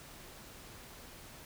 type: silence
effects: pink hiss -52 dBFS RMS until 1.45 s